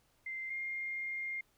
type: tone pair in turn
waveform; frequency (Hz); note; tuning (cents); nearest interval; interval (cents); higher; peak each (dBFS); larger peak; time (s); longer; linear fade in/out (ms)
sine; 2085 / 2119; C7 / C7; -7 / +21; unison; 28; second; -38 / -36; second; 0.26-0.5 / 0.5-1.41; second; 5
effects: pink hiss -72 dBFS RMS until 1.57 s